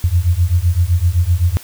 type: beating tone pair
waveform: sine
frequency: 83.5 / 91.3 Hz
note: E2 / F#2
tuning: +23 / -23 cents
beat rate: 7.8 Hz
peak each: -14 dBFS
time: 0.04-1.57 s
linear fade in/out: 0 ms
effects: white hiss -38 dBFS RMS until 1.63 s

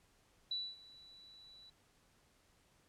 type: tone with ADSR envelope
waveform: sine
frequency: 3951 Hz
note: B7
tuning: in tune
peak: -35 dBFS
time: 0.51-1.7 s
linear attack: 4 ms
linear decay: 240 ms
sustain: -21 dB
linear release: 6 ms
effects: pink hiss -71 dBFS RMS until 2.88 s + low-pass 11000 Hz 12 dB/octave

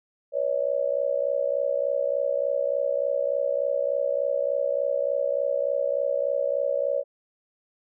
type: tone with amplitude modulation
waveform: sine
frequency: 561 Hz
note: C#5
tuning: 21 cents sharp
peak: -18 dBFS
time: 0.32-7.04 s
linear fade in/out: 50 ms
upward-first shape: sine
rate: 63.4 Hz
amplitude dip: 95%
effects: none

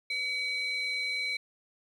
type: tone pair together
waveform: sine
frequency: 2270 / 4039 Hz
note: C#7 / B7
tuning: +41 / +38 cents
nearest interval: minor seventh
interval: 997 cents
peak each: -29 / -33 dBFS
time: 0.1-1.37 s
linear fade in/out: 5 ms
effects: tanh soft clip ceiling -26 dBFS + 10-bit

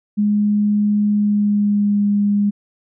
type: tone with pitch glide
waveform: sine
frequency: 207.7 to 204.2 Hz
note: G#3 to G#3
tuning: 0 to -29 cents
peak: -13 dBFS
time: 0.17-2.51 s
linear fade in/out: 20 ms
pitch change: -29 cents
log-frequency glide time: 1.1-2.05 s
effects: none

